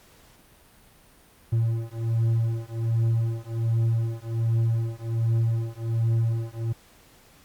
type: beating tone pair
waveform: triangle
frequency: 113.7 / 115 Hz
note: A#2 / A#2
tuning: -43 / -23 cents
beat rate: 1.3 Hz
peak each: -23 dBFS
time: 1.52-6.73 s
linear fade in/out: 10 ms
effects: pink hiss -55 dBFS RMS until 7.44 s + Opus 48 kbps